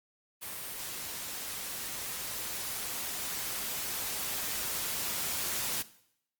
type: noise with level ramp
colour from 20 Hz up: white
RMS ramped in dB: -40 to -33 dBFS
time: 0.41-5.83 s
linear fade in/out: 20 ms
effects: noise-tail reverb RT60 0.7 s tail -17 dB re dry + Opus 32 kbps